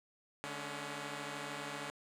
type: tone cluster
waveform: 5% pulse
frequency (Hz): 146.7 / 212.8 / 280.4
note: D3 / G#3 / C#4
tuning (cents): -2 / +42 / +20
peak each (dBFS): -33 / -37 / -33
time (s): 0.44-1.9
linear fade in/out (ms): 0
effects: low-pass 10000 Hz 12 dB/octave